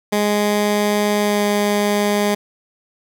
15% pulse tone with pitch glide, 207.5 to 205.9 Hz, G#3 to G#3, -1 to -15 cents, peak -9 dBFS, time 0.12-2.35 s, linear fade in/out 10 ms, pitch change -14 cents, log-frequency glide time 1.19-1.43 s, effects none

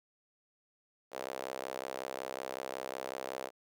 sawtooth tone with high-pass filter, 65.41 Hz, C2, in tune, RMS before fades -41 dBFS, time 1.11-3.51 s, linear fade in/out 50 ms, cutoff 540 Hz, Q 2.2, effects none

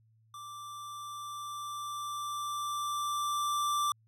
square tone with level ramp, 1174.7 Hz, D6, in tune, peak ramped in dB -44 to -28 dBFS, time 0.34-3.92 s, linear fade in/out 2 ms, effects added 111 Hz sine -63 dBFS peak until 4.07 s + resampled to 32000 Hz

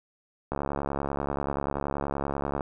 click train, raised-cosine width 1 ms, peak -15 dBFS, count 148, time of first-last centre 0.52-2.608 s, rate 70.4 Hz, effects none

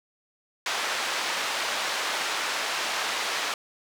pink band-pass noise, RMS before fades -29 dBFS, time 0.66-3.54 s, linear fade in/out 2 ms, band 810 to 5600 Hz, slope 12 dB/octave, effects none

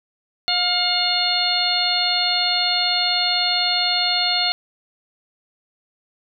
harmonic tone with a mistuned harmonic, 716 Hz, F5, 43 cents sharp, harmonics 1 / 2 / 3 / 4 / 5 / 6, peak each -26 / -29 / -28 / -26 / -24 / -20 dBFS, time 0.48-4.52 s, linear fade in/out 0 ms, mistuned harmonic 2, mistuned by -30 cents, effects none

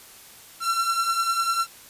45% pulse beating tone pair, 1348 / 1358 Hz, E6 / F6, +38 / -49 cents, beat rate 10 Hz, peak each -28 / -23 dBFS, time 0.6-1.67 s, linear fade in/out 50 ms, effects white hiss -47 dBFS RMS until 1.89 s + resampled to 32000 Hz

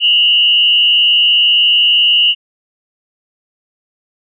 sine tone with frequency modulation, 2889 Hz, F#7, 42 cents flat, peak -7 dBFS, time 0-2.35 s, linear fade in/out 50 ms, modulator 112 Hz, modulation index 0.92, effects none

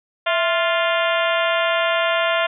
harmonic tone with a mistuned harmonic, 349.2 Hz, F4, in tune, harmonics 2 / 3 / 4 / 5 / 6 / 7 / 8 / 9 / 10, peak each -20 / -25 / -24 / -27 / -28 / -30 / -28 / -30 / -32 dBFS, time 0.26-2.47 s, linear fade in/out 10 ms, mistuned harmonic 2, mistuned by -90 cents, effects none

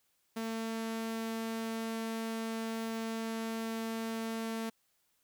sawtooth tone, 225.1 Hz, A3, 40 cents sharp, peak -31 dBFS, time 0.36-4.7 s, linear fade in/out 10 ms, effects white hiss -75 dBFS RMS until 5.23 s

